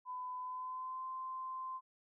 sine tone with pitch glide, 1005 to 1038.6 Hz, B5 to C6, +30 to -13 cents, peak -40 dBFS, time 0.05-1.81 s, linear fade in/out 50 ms, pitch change +57 cents, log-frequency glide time 0.38-1.06 s, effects none

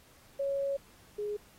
sine tone pair in turn, 554.4 / 416.1 Hz, C#5 / G#4, 0 / +3 cents, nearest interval perfect fourth, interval 497 cents, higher first, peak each -29 / -32 dBFS, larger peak first, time 0.39-0.77 / 1.18-1.37 s, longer first, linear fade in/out 10 ms, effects pink hiss -60 dBFS RMS until 1.58 s + AAC 48 kbps

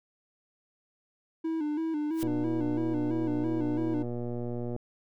triangle tone with vibrato, 311.1 Hz, D#4, in tune, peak -26 dBFS, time 1.44-4.03 s, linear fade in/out 10 ms, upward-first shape square, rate 3 Hz, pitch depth 70 cents each way
white noise with exponential growth, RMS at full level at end -37 dBFS, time 2.11-2.23 s, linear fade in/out 1 ms, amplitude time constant 26 ms
click train, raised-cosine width 2 ms, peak -23 dBFS, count 305, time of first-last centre 2.23-4.763 s, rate 120 Hz
effects none

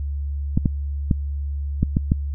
clicks, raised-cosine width 5 ms, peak -4 dBFS, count 6, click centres 0.575 / 0.658 / 1.112 / 1.83 / 1.969 / 2.119 s, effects added 71 Hz sine -23 dBFS peak until 2.34 s

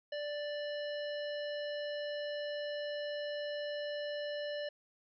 harmonic tone, 587.3 Hz, D5, in tune, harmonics 1 / 3 / 5 / 7 / 9, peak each -37 / -46 / -48 / -52 / -55 dBFS, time 0.12-4.69 s, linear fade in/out 5 ms, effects none

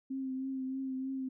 sine tone with vibrato, 264 Hz, C4, 16 cents sharp, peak -34 dBFS, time 0.1-1.29 s, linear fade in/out 10 ms, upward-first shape triangle, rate 3.2 Hz, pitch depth 30 cents each way, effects none

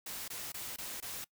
white noise bursts, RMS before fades -42 dBFS, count 5, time 0.06-1.244 s, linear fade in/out 5 ms, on 220 ms, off 21 ms, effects noise-tail reverb RT60 0.1 s tail -23 dB re dry

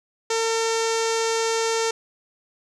sawtooth tone with low-pass filter, 452.7 Hz, A4, 49 cents sharp, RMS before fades -23 dBFS, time 0.3-1.91 s, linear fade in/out 5 ms, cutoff 6700 Hz, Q 2.9, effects none

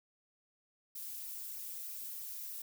violet noise with flanger, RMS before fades -44 dBFS, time 0.95-2.62 s, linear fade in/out 5 ms, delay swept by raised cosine 0.26 to 4.66 ms, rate 3.2 Hz, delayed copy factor -0.65, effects none

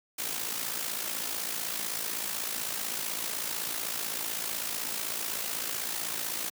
white noise with amplitude modulation, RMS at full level -31 dBFS, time 0.18-6.5 s, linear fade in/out 10 ms, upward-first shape sine, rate 55.9 Hz, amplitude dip 60%, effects high-pass 150 Hz 12 dB/octave

